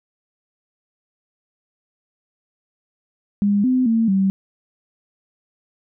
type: tone with pitch steps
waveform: sine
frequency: 203 / 255.4 / 226.4 / 192.9 Hz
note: G#3 / C4 / A3 / G3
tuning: -39 / -42 / +50 / -28 cents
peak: -14 dBFS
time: 3.42-4.3 s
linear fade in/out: 0 ms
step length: 220 ms
effects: none